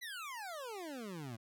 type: exponential sweep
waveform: 25% pulse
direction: down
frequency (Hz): 2034 to 107.8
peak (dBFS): -39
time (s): 0.01-1.37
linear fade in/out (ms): 20
effects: none